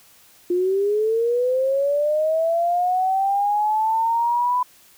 sine linear sweep, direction up, 349.2 to 1001 Hz, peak -17 dBFS, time 0.5-4.63 s, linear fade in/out 5 ms, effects white hiss -52 dBFS RMS until 4.97 s

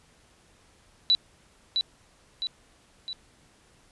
sine tone with echo, 3951 Hz, B7, in tune, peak -17 dBFS, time 1.1-1.15 s, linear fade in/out 0 ms, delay 660 ms, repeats 3, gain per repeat -5 dB, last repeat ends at 3.13 s, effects pink hiss -60 dBFS RMS until 3.91 s + resampled to 24000 Hz

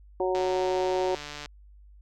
harmonic tone, 185 Hz, F#3, in tune, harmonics 2 / 3 / 4 / 5, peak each -26 / -30 / -32 / -34 dBFS, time 0.2-1.15 s, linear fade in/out 2 ms
click train, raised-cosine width 0.2 ms, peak -21 dBFS, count 164, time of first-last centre 0.35-1.459 s, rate 147 Hz
effects added 50 Hz sine -49 dBFS peak until 2.01 s

